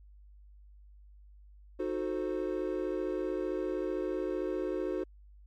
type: chord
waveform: triangle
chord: D# diminished seventh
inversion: none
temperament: equal with one note detuned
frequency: 311.1 / 366.6 / 440 / 523.3 Hz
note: D#4 / F#4 / A4 / C5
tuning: 0 / -16 / 0 / 0 cents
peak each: -35 / -32 / -37 / -36 dBFS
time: 1.79-5.04 s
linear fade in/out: 10 ms
effects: added 50 Hz sine -52 dBFS peak until 5.46 s + MP3 64 kbps